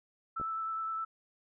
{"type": "tone with vibrato", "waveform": "sine", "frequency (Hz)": 1318.5, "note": "E6", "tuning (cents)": 0, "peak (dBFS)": -33, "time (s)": [0.36, 1.05], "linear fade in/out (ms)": 10, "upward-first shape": "triangle", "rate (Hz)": 9.7, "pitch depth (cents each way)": 15}
{"type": "clicks", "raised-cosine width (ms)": 2, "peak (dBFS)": -31, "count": 2, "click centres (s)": [0.399, 0.413]}
{"effects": []}